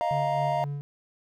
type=chord; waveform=triangle; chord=Eb suspended second; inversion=none; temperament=equal with one note detuned; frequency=622.3 / 698.5 / 935.6 Hz; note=Eb5 / F5 / Bb5; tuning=0 / 0 / +6 cents; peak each=-28 / -25 / -28 dBFS; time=0.01-0.64 s; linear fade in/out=0 ms
type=tone with tremolo; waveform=triangle; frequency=143.2 Hz; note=D3; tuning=43 cents flat; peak=-27 dBFS; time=0.11-0.81 s; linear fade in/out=0 ms; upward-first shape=sine; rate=3.8 Hz; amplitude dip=45%
effects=none